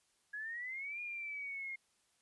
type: exponential two-way sweep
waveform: sine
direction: up then down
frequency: 1661.2 to 2438 to 2129 Hz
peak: -40 dBFS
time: 0.33-1.76 s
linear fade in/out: 10 ms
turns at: 1.01 s
effects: white hiss -75 dBFS RMS until 2.21 s + resampled to 24000 Hz